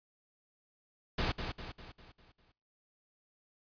pink noise with echo, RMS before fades -32 dBFS, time 1.18-1.32 s, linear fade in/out 5 ms, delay 200 ms, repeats 6, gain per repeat -6 dB, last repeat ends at 2.52 s, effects noise-tail reverb RT60 0.6 s tail -25 dB re dry + resampled to 11025 Hz

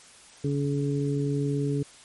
harmonic tone, 141.9 Hz, C#3, 41 cents sharp, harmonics 1 / 2 / 3, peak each -26 / -29 / -31 dBFS, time 0.44-1.83 s, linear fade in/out 5 ms, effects white hiss -51 dBFS RMS until 2.04 s + MP3 48 kbps

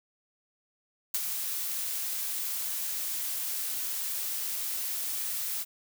blue noise with ADSR envelope, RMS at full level -27 dBFS, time 1.14-5.65 s, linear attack 6 ms, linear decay 35 ms, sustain -6 dB, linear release 35 ms, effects none

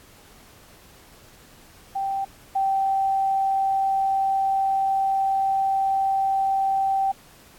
sine tone pair in turn, 782 / 777.7 Hz, G5 / G5, -4 / -14 cents, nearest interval unison, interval 10 cents, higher first, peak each -23 / -19 dBFS, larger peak second, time 1.95-2.25 / 2.55-7.12 s, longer second, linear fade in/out 10 ms, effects pink hiss -51 dBFS RMS until 7.58 s + AAC 64 kbps

